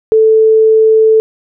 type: tone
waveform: sine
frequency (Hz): 440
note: A4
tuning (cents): 0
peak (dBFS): -4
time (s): 0.12-1.2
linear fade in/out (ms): 0
effects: none